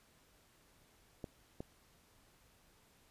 clicks, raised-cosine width 2 ms, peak -29 dBFS, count 2, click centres 1.242 / 1.605 s, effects pink hiss -68 dBFS RMS until 3.1 s + resampled to 32000 Hz

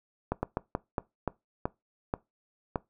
slowing click train, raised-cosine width 1 ms, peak -14 dBFS, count 9, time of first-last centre 0.32-2.758 s, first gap 110 ms, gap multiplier 1.28, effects noise-tail reverb RT60 0.2 s tail -21 dB re dry

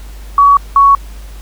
sine tone pair in turn, 1130 / 1115.1 Hz, C#6 / C#6, +33 / +10 cents, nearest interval unison, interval 23 cents, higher first, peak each -3 dBFS, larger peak neither, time 0.38-0.57 / 0.76-0.95 s, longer neither, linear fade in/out 2 ms, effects added 50 Hz sine -27 dBFS peak until 1.41 s + pink hiss -40 dBFS RMS until 1.41 s

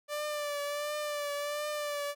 sawtooth tone with vibrato, 587.3 Hz, D5, in tune, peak -29 dBFS, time 0.08-2.15 s, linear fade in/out 50 ms, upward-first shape triangle, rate 1.4 Hz, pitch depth 41 cents each way, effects none

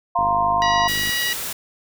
sine chord, F suspended fourth, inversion none, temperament just, 698.5 / 931.3 / 1047.7 Hz, F5 / Bb5 / C6, 0 / -2 / +2 cents, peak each -21 / -21 / -20 dBFS, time 0.15-0.88 s, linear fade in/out 10 ms
click train, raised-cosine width 3 ms, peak -21 dBFS, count 47, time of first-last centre 0.19-1.094 s, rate 50.9 Hz
harmonic tone, 964 Hz, B5, 42 cents flat, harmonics 2 / 3 / 4 / 5 / 6, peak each -23 / -27 / -29 / -31 / -33 dBFS, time 0.62-1.33 s, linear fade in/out 0 ms
white noise, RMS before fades -28 dBFS, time 0.88-1.53 s, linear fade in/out 5 ms
effects none

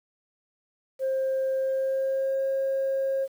sine tone with pitch glide, 530 to 538.6 Hz, C5 to C#5, +22 to -50 cents, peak -22 dBFS, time 0.99-3.28 s, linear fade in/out 50 ms, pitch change +28 cents, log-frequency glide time 1.57-2.45 s, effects tanh soft clip ceiling -21 dBFS + 9-bit

